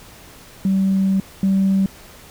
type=tone pair in turn; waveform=sine; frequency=192.6 / 193.32 Hz; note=G3 / G3; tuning=-30 / -24 cents; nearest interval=unison; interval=6 cents; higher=second; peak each=-13 / -12 dBFS; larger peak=second; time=0.65-1.2 / 1.43-1.86 s; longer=first; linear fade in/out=2 ms; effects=tanh soft clip ceiling -10 dBFS + pink hiss -43 dBFS RMS until 2.3 s